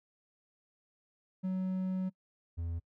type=tone pair in turn; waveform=triangle; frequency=186.7 / 84.2 Hz; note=F#3 / E2; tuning=+16 / +37 cents; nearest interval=octave + major second; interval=1379 cents; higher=first; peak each=-29 / -32 dBFS; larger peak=first; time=1.43-2.1 / 2.57-2.8 s; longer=first; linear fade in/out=20 ms; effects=noise-tail reverb RT60 0.1 s tail -25 dB re dry